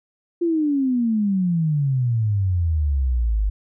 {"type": "exponential sweep", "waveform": "sine", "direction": "down", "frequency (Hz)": [349.2, 49], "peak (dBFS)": -17, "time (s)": [0.41, 3.5], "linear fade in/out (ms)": 10, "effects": []}